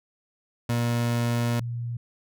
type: tone pair in turn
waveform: 30% pulse / sine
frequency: 118.7 / 118.7 Hz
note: A#2 / A#2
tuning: +32 / +32 cents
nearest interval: unison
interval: 0 cents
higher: neither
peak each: -20 / -28 dBFS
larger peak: first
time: 0.69-1.6 / 1.6-1.97 s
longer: first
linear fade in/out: 5 ms
effects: none